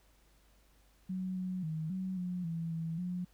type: tone with pitch steps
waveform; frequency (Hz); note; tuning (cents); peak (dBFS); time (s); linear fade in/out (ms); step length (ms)
sine; 185.9 / 184.2 / 157.9 / 187.4 / 179.6 / 165.3 / 163.4 / 179.2; F#3 / F#3 / D#3 / F#3 / F3 / E3 / E3 / F3; +8 / -7 / +26 / +22 / +49 / +5 / -15 / +45; -34; 1.09-3.25; 10; 270
effects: added 50 Hz sine -65 dBFS peak until 3.33 s + pink hiss -69 dBFS RMS until 3.33 s